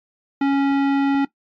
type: tone with tanh clipping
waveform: sine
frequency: 277.2 Hz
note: C#4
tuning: in tune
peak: -17 dBFS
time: 0.41-1.25 s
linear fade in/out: 5 ms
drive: 17 dB
effects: noise-tail reverb RT60 0.1 s tail -18 dB re dry + MP3 64 kbps